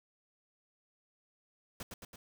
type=noise with echo; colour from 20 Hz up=pink; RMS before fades=-43 dBFS; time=1.8-1.83 s; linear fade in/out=2 ms; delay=110 ms; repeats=3; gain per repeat=-3 dB; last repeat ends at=2.16 s; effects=none